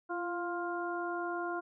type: harmonic tone with a mistuned harmonic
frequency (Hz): 350.9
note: F4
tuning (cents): +8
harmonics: 1 / 2 / 3 / 4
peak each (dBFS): -37 / -39 / -41 / -40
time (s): 0.09-1.61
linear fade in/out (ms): 20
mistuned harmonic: 1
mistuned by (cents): -35
effects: none